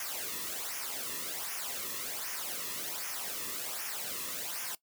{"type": "noise with flanger", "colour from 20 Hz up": "white", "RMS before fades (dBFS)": -38, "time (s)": [0, 4.75], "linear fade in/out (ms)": 2, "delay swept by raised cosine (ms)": [0.24, 1.34], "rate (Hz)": 1.3, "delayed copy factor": -0.7, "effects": ["noise-tail reverb RT60 0.1 s tail -19 dB re dry"]}